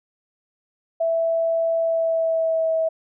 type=tone with pitch glide; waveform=sine; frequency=660 to 646.8 Hz; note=E5 to E5; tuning=+2 to -33 cents; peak=-18 dBFS; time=1-2.89 s; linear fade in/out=10 ms; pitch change=-35 cents; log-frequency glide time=1.79-2.71 s; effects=none